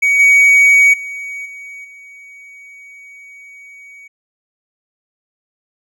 triangle tone with level steps, 2254 Hz, C#7, 28 cents sharp, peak -8 / -4 / -22 / -28 / -34 dBFS, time 0.02-4.08 s, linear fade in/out 10 ms, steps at 0.19 / 0.93 / 1.45 / 1.84 s, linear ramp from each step 10 ms, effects none

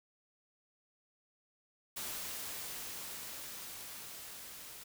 white noise with level ramp, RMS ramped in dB -41 to -50 dBFS, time 1.96-4.84 s, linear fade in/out 10 ms, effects none

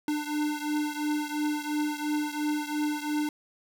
square beating tone pair, 298.3 / 301.2 Hz, D4 / D4, +27 / +44 cents, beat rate 2.9 Hz, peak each -30 / -33 dBFS, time 0.08-3.29 s, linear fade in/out 2 ms, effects none

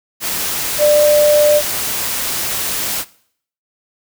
sine tone in noise, 594 Hz, D5, 20 cents sharp, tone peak -8 dBFS, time 0.78-1.62 s, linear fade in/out 50 ms, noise white, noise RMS -20 dBFS, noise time 0.2-3.05 s, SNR +9 dB, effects noise-tail reverb RT60 0.6 s tail -20 dB re dry

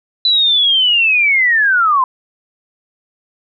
sine linear sweep, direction down, 4004 to 999 Hz, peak -9 dBFS, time 0.25-2.04 s, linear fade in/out 2 ms, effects none

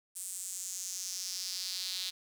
sawtooth tone with high-pass filter sweep, 185 Hz, F#3, in tune, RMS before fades -39 dBFS, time 0.15-2.11 s, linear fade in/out 20 ms, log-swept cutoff 8700 to 3900 Hz, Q 3.5, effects 10-bit

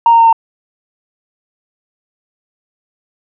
sine tone with pitch steps, 930 / 923 / 916.1 / 909.3 Hz, A#5 / A#5 / A#5 / A#5, -4 / -17 / -30 / -43 cents, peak -3 dBFS, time 0.06-0.328 s, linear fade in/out 2 ms, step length 67 ms, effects tanh soft clip ceiling 0 dBFS

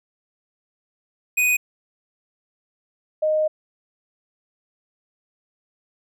square / sine tone pair in turn, 2489 / 618.8 Hz, D#7 / D#5, 0 / -10 cents, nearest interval 2 octaves, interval 2410 cents, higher first, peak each -17 dBFS, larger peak neither, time 1.37-1.57 / 3.22-3.48 s, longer second, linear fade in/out 10 ms, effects none

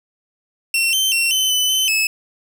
sawtooth tone with pitch steps, 2716 / 3101 / 2723 / 3050 / 3009 / 3054 / 2596 Hz, F7 / G7 / F7 / G7 / F#7 / G7 / E7, -49 / -19 / -44 / -48 / +28 / -46 / -27 cents, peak -12 dBFS, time 0.74-2.07 s, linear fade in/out 2 ms, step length 190 ms, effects none

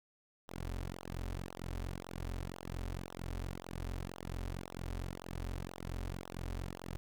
sawtooth tone with flanger, 44.42 Hz, F1, 30 cents sharp, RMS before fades -42 dBFS, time 0.48-6.97 s, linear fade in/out 0 ms, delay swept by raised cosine 0.42 to 6.22 ms, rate 1.9 Hz, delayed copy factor -1, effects none

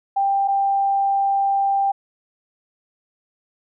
sine tone pair in turn, 790 / 790 Hz, G5 / G5, +13 / +13 cents, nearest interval unison, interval 0 cents, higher neither, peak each -16 dBFS, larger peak neither, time 0.16-0.48 / 0.48-1.92 s, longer second, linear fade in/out 10 ms, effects none

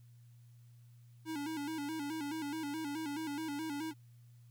square tone with vibrato, 302.2 Hz, D4, 50 cents sharp, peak -38 dBFS, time 1.25-3.94 s, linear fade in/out 50 ms, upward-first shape square, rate 4.7 Hz, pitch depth 95 cents each way, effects added 119 Hz sine -56 dBFS peak until 4.5 s + white hiss -75 dBFS RMS until 4.5 s

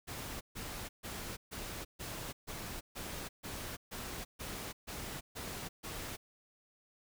pink noise bursts, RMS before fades -43 dBFS, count 13, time 0.07-6.17 s, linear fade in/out 20 ms, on 340 ms, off 140 ms, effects none

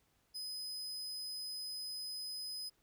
40% pulse tone, 5030 Hz, D#8, 18 cents sharp, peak -40 dBFS, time 0.34-2.7 s, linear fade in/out 20 ms, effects pink hiss -75 dBFS RMS until 2.82 s

